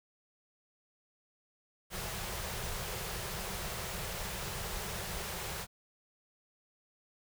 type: band-stop noise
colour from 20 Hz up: pink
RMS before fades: -39 dBFS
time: 1.9-5.67 s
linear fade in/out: 50 ms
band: 210 to 350 Hz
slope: 96 dB/octave
effects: none